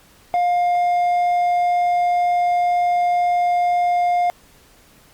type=tone with hard clipping; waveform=sine; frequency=707 Hz; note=F5; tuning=21 cents sharp; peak=-16 dBFS; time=0.34-4.3 s; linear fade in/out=0 ms; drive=3 dB; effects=pink hiss -51 dBFS RMS until 5.13 s + Opus 48 kbps